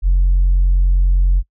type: tone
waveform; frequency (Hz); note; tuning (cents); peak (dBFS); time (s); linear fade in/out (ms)
sine; 45; F#1; -47; -8; 0.02-1.43; 50
effects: noise-tail reverb RT60 0.1 s tail -25 dB re dry + tanh soft clip ceiling -7 dBFS